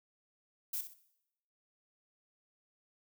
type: noise with echo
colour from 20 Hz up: violet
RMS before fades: -37 dBFS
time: 0.73-0.81 s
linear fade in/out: 5 ms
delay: 64 ms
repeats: 2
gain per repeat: -10 dB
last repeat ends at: 0.938 s
effects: noise-tail reverb RT60 0.8 s tail -17 dB re dry